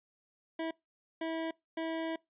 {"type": "tone bursts at uneven times", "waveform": "25% pulse", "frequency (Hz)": 325.1, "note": "E4", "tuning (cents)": -24, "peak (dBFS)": -30, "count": 3, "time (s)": [[0.59, 0.71], [1.21, 1.51], [1.77, 2.16]], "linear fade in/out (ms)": 5, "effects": ["noise-tail reverb RT60 0.2 s tail -24 dB re dry", "resampled to 8000 Hz"]}